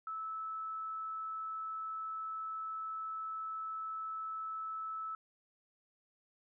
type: tone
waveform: sine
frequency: 1307 Hz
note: E6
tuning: 15 cents flat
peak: -38 dBFS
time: 0.07-5.15 s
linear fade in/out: 2 ms
effects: none